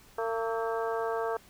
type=harmonic tone with a mistuned harmonic; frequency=227 Hz; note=A#3; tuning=46 cents flat; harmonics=2 / 3 / 4 / 5 / 6 / 7; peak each=-31 / -35 / -37 / -39 / -41 / -42 dBFS; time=0.18-1.37 s; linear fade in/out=5 ms; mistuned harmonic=6; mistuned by=-68 cents; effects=pink hiss -57 dBFS RMS until 1.49 s